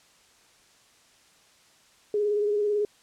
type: tone with vibrato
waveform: sine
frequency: 415.3 Hz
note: G#4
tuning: in tune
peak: -22 dBFS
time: 2.14-2.85 s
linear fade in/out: 2 ms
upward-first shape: sine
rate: 18 Hz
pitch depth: 32 cents each way
effects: white hiss -59 dBFS RMS until 3.02 s + low-pass 8000 Hz 12 dB/octave